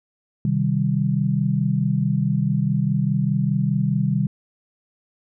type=chord; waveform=sine; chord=C minor; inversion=none; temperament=equal; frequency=130.81 / 155.56 / 196 Hz; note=C3 / Eb3 / G3; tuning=0 / 0 / 0 cents; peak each=-22 dBFS; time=0.45-4.27 s; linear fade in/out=2 ms; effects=none